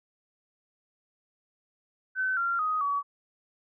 sine tone with pitch steps, 1523 / 1380.6 / 1251.4 / 1134.4 Hz, F#6 / F6 / D#6 / C#6, +50 / -20 / +10 / +40 cents, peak -25 dBFS, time 2.15-3.03 s, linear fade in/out 50 ms, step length 220 ms, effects none

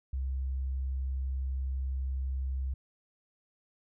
sine tone, 66 Hz, C2, 16 cents sharp, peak -30 dBFS, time 0.13-2.74 s, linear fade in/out 5 ms, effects none

